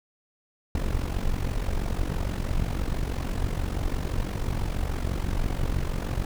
brown noise with amplitude modulation, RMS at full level -24 dBFS, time 0.75-6.25 s, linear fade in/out 2 ms, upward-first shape sine, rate 46.1 Hz, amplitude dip 75%, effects none

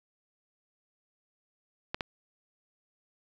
clicks, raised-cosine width 0.3 ms, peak -15 dBFS, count 2, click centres 1.945 / 2.008 s, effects resampled to 16000 Hz + 7-bit

